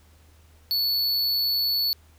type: tone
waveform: square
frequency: 4435 Hz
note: C#8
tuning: in tune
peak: -22 dBFS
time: 0.71-1.93 s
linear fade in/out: 0 ms
effects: added 78 Hz sine -53 dBFS peak until 2.18 s + pink hiss -60 dBFS RMS until 2.18 s